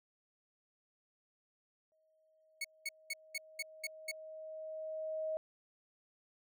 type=tone with exponential growth; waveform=sine; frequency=630 Hz; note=D#5; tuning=21 cents sharp; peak=-34 dBFS; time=1.92-5.37 s; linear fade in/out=0 ms; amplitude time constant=750 ms
type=tone bursts; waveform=sawtooth; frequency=2212 Hz; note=C#7; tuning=4 cents flat; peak=-33 dBFS; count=7; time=2.61-4.115 s; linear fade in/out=5 ms; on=35 ms; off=210 ms
effects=none